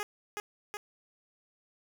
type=tone with echo; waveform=10% pulse; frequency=415.3 Hz; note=G#4; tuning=in tune; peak=-25 dBFS; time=0-0.03 s; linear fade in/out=0 ms; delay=370 ms; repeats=2; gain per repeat=-2 dB; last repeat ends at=0.77 s; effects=none